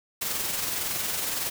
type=noise with amplitude modulation; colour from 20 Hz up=white; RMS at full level=-28 dBFS; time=0.21-1.5 s; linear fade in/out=10 ms; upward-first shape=sine; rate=21.7 Hz; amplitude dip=35%; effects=none